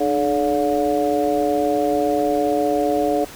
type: harmonic tone with a mistuned harmonic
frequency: 143 Hz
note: D3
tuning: 46 cents flat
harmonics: 2 / 3 / 4 / 5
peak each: -22 / -22 / -22 / -22 dBFS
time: 0-3.25 s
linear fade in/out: 10 ms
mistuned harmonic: 2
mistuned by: +85 cents
effects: pink hiss -38 dBFS RMS until 3.35 s